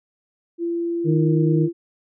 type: tone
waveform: sine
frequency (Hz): 340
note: F4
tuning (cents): -46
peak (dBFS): -21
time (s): 0.58-1.73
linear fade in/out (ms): 50
type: harmonic tone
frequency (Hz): 155.56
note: D#3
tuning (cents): 0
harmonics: 1 / 2 / 3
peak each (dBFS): -17 / -23 / -27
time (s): 1.04-1.69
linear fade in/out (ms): 50
effects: none